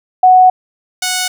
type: tone pair in turn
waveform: sine / 5% pulse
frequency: 740 / 736.6 Hz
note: F#5 / F#5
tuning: 0 / -8 cents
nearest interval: unison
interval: 8 cents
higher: first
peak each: -3 dBFS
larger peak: neither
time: 0.23-0.5 / 1.02-1.28 s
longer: first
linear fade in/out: 5 ms
effects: none